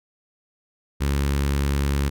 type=tone with notch filter; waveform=sawtooth; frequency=70 Hz; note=C#2; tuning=18 cents sharp; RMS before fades=-22 dBFS; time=1-2.1 s; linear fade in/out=20 ms; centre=680 Hz; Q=1.4; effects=none